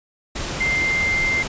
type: tone in noise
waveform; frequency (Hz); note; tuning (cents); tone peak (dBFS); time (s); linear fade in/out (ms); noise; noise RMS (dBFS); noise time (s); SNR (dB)
sine; 2093; C7; 0; -18; 0.6-1.43; 10; pink; -27; 0.35-1.48; +6
effects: resampled to 16000 Hz